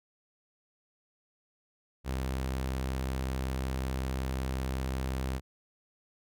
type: tone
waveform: sawtooth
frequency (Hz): 65.41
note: C2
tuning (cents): 0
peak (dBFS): -27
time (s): 2.04-5.41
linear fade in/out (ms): 50
effects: none